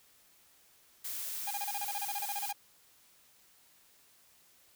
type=noise; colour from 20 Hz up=blue; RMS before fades=-39 dBFS; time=1.04-2.52 s; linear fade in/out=10 ms
type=tone bursts; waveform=45% pulse; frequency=813 Hz; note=G#5; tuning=37 cents flat; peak=-35 dBFS; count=16; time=1.47-2.528 s; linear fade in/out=5 ms; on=38 ms; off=30 ms
effects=white hiss -64 dBFS RMS until 4.75 s